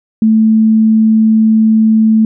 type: tone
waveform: sine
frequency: 220 Hz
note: A3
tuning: in tune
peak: -5 dBFS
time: 0.22-2.25 s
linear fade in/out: 2 ms
effects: none